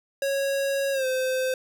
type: tone with pitch glide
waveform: square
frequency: 551 to 517.1 Hz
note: C#5 to C5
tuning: -11 to -20 cents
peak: -24 dBFS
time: 0.22-1.54 s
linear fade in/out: 2 ms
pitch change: -109 cents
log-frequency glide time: 0.92-1.06 s
effects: none